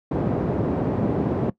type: band-pass noise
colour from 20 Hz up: pink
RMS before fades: -23 dBFS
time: 0.11-1.5 s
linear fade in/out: 5 ms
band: 120 to 480 Hz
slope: 12 dB/octave
effects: noise-tail reverb RT60 0.1 s tail -19 dB re dry + high-pass 60 Hz 12 dB/octave